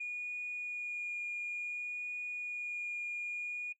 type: tone with vibrato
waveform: sine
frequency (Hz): 2440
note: D#7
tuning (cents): -34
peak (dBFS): -35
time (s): 0-3.73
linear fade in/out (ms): 10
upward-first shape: sine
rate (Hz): 0.57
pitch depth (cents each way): 11
effects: noise-tail reverb RT60 0.1 s tail -20 dB re dry + tanh soft clip ceiling -32 dBFS